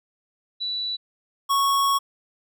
sine / square tone pair in turn, 3951 / 1106.6 Hz, B7 / C#6, 0 / -3 cents, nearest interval octave + minor seventh, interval 2203 cents, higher first, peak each -25 / -19 dBFS, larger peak second, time 0.6-0.97 / 1.49-1.99 s, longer second, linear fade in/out 20 ms, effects none

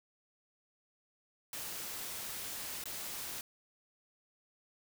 white noise with dropouts, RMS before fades -42 dBFS, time 1.53-3.41 s, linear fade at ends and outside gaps 1 ms, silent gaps 2.839-2.856 s, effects none

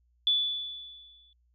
sine tone with exponential decay, 3461 Hz, A7, 29 cents flat, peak -20 dBFS, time 0.27-1.33 s, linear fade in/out 1 ms, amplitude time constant 230 ms, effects added 60 Hz sine -65 dBFS peak until 1.54 s

